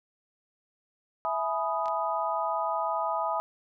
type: chord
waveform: sine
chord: E major seventh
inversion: none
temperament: equal with one note detuned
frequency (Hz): 659.3 / 842.2 / 987.8 / 1244.5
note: E5 / G#5 / B5 / D#6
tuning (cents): 0 / +24 / 0 / 0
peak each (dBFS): -32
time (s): 1.25-3.4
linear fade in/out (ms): 0
type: clicks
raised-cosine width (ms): 0.2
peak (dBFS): -29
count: 2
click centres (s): 1.858 / 1.882
effects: none